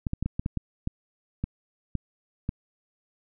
clicks, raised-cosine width 5 ms, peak -15 dBFS, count 11, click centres 0.068 / 0.134 / 0.226 / 0.26 / 0.395 / 0.461 / 0.573 / 0.874 / 1.44 / 1.953 / 2.491 s, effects none

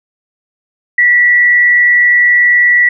sine tone with frequency modulation, 1948 Hz, B6, 24 cents flat, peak -5 dBFS, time 0.98-2.89 s, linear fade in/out 5 ms, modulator 119 Hz, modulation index 0.33, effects none

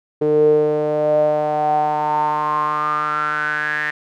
sawtooth tone with band-pass filter sweep, 151 Hz, D3, 48 cents sharp, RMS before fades -18 dBFS, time 0.21-3.91 s, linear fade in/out 10 ms, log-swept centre 410 to 1800 Hz, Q 9.7, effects none

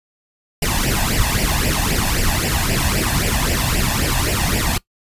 pink noise with flanger, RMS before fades -18 dBFS, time 0.62-4.78 s, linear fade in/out 5 ms, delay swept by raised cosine 0.38 to 1.17 ms, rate 3.8 Hz, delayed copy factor +0.75, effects noise-tail reverb RT60 0.1 s tail -21 dB re dry + resampled to 32000 Hz

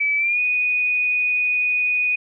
sine tone with pitch glide, 2299 to 2478 Hz, D7 to D#7, -37 to -8 cents, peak -17 dBFS, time 0-2.16 s, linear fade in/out 10 ms, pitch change +129 cents, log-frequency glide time 0.17-0.4 s, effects none

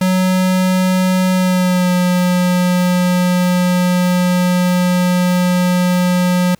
square tone with pitch glide, 185 to 179.84 Hz, F#3 to F#3, 0 to -49 cents, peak -12 dBFS, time 0.01-6.55 s, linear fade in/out 5 ms, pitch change -49 cents, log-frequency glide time 1.33-1.93 s, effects pink hiss -53 dBFS RMS until 6.59 s

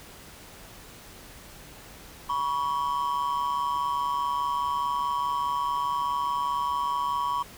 triangle ring-modulated tone, 1046.5 Hz, C6, in tune, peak -20 dBFS, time 2.29-7.43 s, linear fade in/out 10 ms, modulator 72.4 Hz, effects pink hiss -47 dBFS RMS until 7.57 s

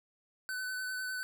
square tone with vibrato, 1510 Hz, F#6, 35 cents sharp, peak -36 dBFS, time 0.49-1.23 s, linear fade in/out 0 ms, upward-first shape sine, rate 9.9 Hz, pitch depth 19 cents each way, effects none

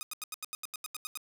5% pulse tone bursts, 1244.5 Hz, D#6, in tune, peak -24 dBFS, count 12, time 0.01-1.174 s, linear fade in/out 0 ms, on 20 ms, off 84 ms, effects none

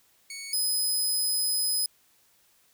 15% pulse tone pair in turn, 2225 / 5036 Hz, C#7 / D#8, +6 / +20 cents, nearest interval octave + major second, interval 1414 cents, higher second, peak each -30 / -19 dBFS, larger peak second, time 0.3-0.53 / 0.53-1.86 s, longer second, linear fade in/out 2 ms, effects white hiss -64 dBFS RMS until 2.73 s

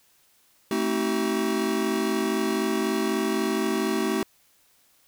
square chord, A diminished seventh, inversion none, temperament just, 220 / 264 / 316.8 / 380.2 Hz, A3 / C4 / Eb4 / Gb4, 0 / +16 / +31 / +47 cents, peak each -29 / -32 / -30 / -28 dBFS, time 0.71-4.23 s, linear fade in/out 2 ms, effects white hiss -62 dBFS RMS until 5.07 s

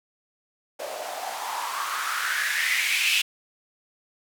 blue noise with band-pass filter sweep, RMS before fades -27 dBFS, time 0.79-3.22 s, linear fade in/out 10 ms, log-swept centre 560 to 2800 Hz, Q 5.2, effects none

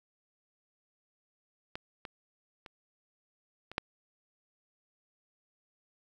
clicks, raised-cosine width 0.3 ms, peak -22 / -25 / -30 / -28 / -13 dBFS, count 5, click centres 1.755 / 2.052 / 2.662 / 3.716 / 3.781 s, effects 9-bit

